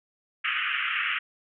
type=band-pass noise; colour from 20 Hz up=white; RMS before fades=-28 dBFS; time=0.44-1.19 s; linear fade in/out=10 ms; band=1200 to 3000 Hz; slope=96 dB/octave; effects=none